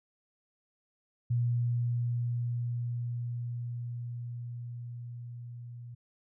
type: tone with level ramp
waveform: sine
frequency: 120 Hz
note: B2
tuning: 49 cents flat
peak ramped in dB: -25 to -42 dBFS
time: 1.3-5.95 s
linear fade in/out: 10 ms
effects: none